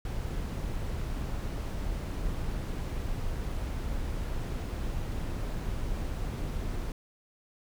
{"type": "noise", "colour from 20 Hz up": "brown", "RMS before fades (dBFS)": -33, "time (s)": [0.05, 6.92], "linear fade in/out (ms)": 2, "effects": []}